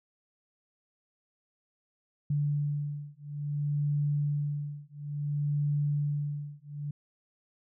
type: beating tone pair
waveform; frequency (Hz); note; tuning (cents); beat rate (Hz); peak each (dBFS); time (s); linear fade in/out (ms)
sine; 145.6 / 146.18; D3 / D3; -15 / -8; 0.58; -31; 2.3-6.91; 5
effects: none